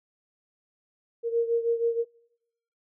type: beating tone pair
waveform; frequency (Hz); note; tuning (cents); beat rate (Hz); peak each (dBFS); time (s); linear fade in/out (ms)
sine; 463.5 / 469.8; A#4 / A#4; -10 / +13; 6.3; -24 / -28; 1.23-2.05; 50
effects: noise-tail reverb RT60 0.8 s tail -23 dB re dry